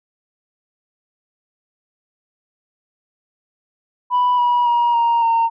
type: tone with pitch steps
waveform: sine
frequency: 987.8 / 969.7 / 951.9 / 934.5 / 917.4 Hz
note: B5 / B5 / A#5 / A#5 / A#5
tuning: 0 / -32 / +36 / +4 / -28 cents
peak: -11 dBFS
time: 4.1-5.5 s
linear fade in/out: 50 ms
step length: 280 ms
effects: tanh soft clip ceiling -11 dBFS